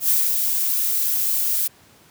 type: noise with ADSR envelope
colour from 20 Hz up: violet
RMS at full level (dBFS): -17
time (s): 0-1.68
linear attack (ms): 93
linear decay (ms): 210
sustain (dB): -4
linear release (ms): 13
effects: pink hiss -52 dBFS RMS until 2.1 s + high-pass 80 Hz 12 dB/octave